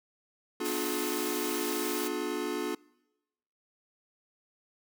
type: chord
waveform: square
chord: B diminished seventh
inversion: none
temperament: just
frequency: 246.9 / 296.3 / 355.6 / 426.7 Hz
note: B3 / D4 / F4 / Ab4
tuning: 0 / +15 / +31 / +47 cents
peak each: -41 / -37 / -36 / -37 dBFS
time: 0.6-2.75 s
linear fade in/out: 5 ms
type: high-pass noise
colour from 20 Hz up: white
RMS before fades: -37 dBFS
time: 0.64-2.09 s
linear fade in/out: 20 ms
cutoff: 200 Hz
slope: 48 dB/octave
effects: noise-tail reverb RT60 1.0 s tail -25 dB re dry